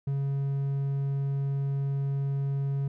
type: tone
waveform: triangle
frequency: 138.59 Hz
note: C#3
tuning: in tune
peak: -24 dBFS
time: 0.07-2.88 s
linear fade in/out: 5 ms
effects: none